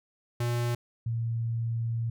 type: tone pair in turn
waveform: square / sine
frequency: 119.8 / 115.3 Hz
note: A#2 / A#2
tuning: +48 / -19 cents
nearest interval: minor second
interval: 67 cents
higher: first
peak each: -27 dBFS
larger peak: neither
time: 0.4-0.75 / 1.06-2.1 s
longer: second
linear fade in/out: 5 ms
effects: none